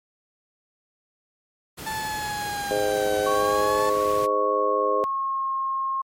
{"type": "noise", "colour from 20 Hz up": "pink", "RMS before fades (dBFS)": -36, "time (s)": [1.77, 4.27], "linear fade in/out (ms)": 20}
{"type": "linear two-way sweep", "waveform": "30% pulse", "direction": "down then up", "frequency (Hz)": [880, 760, 880], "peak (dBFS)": -25, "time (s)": [1.86, 3.9], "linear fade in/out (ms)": 10, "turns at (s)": 3.21}
{"type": "harmonic tone", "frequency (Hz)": 103.83, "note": "G#2", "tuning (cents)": 0, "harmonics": [3, 4, 5, 6], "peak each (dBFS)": [-35, -26, -24, -29], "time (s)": [2.71, 5.04], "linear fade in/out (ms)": 0}
{"type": "tone with pitch glide", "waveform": "sine", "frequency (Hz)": [1112, 1073.5], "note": ["C#6", "C6"], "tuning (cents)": [5, 44], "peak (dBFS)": -23, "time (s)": [3.26, 6.02], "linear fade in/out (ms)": 10, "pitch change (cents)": -61, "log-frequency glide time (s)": [4.22, 5.53]}
{"effects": ["high-pass 60 Hz 12 dB/octave", "MP3 64 kbps"]}